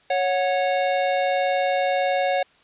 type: tone pair together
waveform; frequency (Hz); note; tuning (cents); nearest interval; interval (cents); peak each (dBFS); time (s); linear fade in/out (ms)
square; 554.4 / 732.8; C#5 / F#5; 0 / -17; perfect fourth; 483; -23; 0.1-2.43; 5
effects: white hiss -57 dBFS RMS until 2.63 s + resampled to 8000 Hz